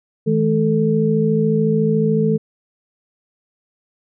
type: tone cluster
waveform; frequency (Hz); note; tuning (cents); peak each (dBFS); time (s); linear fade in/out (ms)
sine; 159.5 / 213.4 / 441.1; D#3 / G#3 / A4; +43 / +47 / +4; -18; 0.26-2.38; 20
effects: none